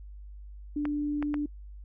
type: tone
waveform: sine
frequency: 293.7 Hz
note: D4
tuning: in tune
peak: -27 dBFS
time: 0.76-1.46 s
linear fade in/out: 5 ms
type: clicks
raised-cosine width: 0.5 ms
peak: -20 dBFS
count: 3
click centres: 0.854 / 1.226 / 1.342 s
effects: noise-tail reverb RT60 0.1 s tail -26 dB re dry + added 50 Hz sine -42 dBFS peak until 1.84 s